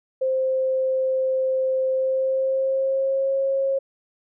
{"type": "tone with pitch glide", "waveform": "sine", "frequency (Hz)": [523.3, 541.8], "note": ["C5", "C#5"], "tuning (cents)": [0, -40], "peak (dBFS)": -19, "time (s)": [0.21, 3.79], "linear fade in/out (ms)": 10, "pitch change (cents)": 60, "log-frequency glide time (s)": [1.92, 3.34], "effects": []}